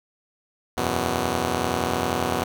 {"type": "chord", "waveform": "5% pulse", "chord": "E suspended second", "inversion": "none", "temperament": "just", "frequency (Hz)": [82.41, 92.71, 123.61], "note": ["E2", "F#2", "B2"], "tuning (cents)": [0, 4, 2], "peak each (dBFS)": -17, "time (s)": [0.77, 2.44], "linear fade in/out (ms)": 5, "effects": []}